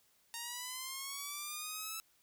5% pulse linear sweep, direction up, 924 to 1318.5 Hz, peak -29 dBFS, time 0.34-2 s, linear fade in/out 0 ms, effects white hiss -71 dBFS RMS until 2.22 s

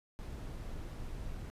brown noise, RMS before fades -42 dBFS, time 0.19-1.5 s, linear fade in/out 0 ms, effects resampled to 32000 Hz

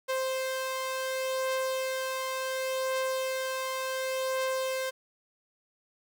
sawtooth beating tone pair, 523.3 / 523.99 Hz, C5 / C5, 0 / +2 cents, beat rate 0.69 Hz, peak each -26 / -35 dBFS, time 0.08-4.91 s, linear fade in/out 20 ms, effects none

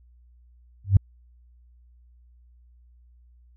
sine tone with exponential growth, 97.7 Hz, G2, 5 cents flat, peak -7 dBFS, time 0.84-0.97 s, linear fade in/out 5 ms, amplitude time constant 28 ms, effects added 60 Hz sine -52 dBFS peak until 3.56 s

